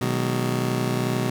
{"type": "chord", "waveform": "25% pulse", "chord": "G# minor seventh", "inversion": "first", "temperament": "just", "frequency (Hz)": [124.59, 155.74, 186.89, 207.7], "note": ["B2", "D#3", "F#3", "G#3"], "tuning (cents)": [16, 2, 18, 0], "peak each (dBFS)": [-21, -27, -26, -27], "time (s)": [0.01, 1.3], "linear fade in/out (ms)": 5, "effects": []}